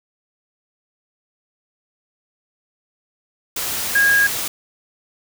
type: tone in noise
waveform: sine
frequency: 1636 Hz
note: G#6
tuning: 26 cents flat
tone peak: -12 dBFS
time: 3.95-4.27 s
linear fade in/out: 5 ms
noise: white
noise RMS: -24 dBFS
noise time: 3.56-4.48 s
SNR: +9 dB
effects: none